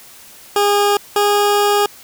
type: tone pair in turn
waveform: 20% pulse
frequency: 408.4 / 410.6 Hz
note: G#4 / G#4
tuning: -29 / -20 cents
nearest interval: unison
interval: 9 cents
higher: second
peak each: -7 dBFS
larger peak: neither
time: 0.56-0.97 / 1.16-1.86 s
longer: second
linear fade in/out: 2 ms
effects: white hiss -41 dBFS RMS until 2.03 s